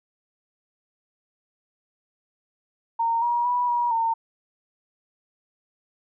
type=tone with pitch steps; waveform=sine; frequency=921 / 954 / 978 / 959 / 911 Hz; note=A#5 / A#5 / B5 / A#5 / A#5; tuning=-21 / +40 / -17 / +49 / -40 cents; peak=-20 dBFS; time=2.99-4.14 s; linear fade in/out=10 ms; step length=230 ms; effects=none